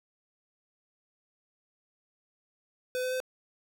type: tone with pitch steps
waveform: square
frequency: 505 / 509.1 / 513.2 Hz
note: B4 / C5 / C5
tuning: +39 / -47 / -34 cents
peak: -30 dBFS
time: 2.95-3.202 s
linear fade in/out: 0 ms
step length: 84 ms
effects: none